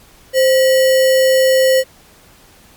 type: tone with sample-and-hold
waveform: sine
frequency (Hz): 523.3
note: C5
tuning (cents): 0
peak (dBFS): -8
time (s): 0.33-1.84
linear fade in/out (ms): 50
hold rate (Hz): 2450
effects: pink hiss -46 dBFS RMS until 2.76 s + MP3 96 kbps